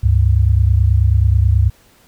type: tone pair together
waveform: sine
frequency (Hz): 70.71 / 100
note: C#2 / G2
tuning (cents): +35 / +35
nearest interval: tritone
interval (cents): 600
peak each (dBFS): -12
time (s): 0.03-1.7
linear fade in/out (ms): 10
effects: pink hiss -51 dBFS RMS until 2.07 s